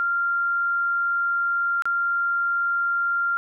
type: tone with dropouts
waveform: sine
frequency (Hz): 1389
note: F6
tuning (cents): -10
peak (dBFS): -20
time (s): 0-3.37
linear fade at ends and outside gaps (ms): 0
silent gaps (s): 1.822-1.855
effects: none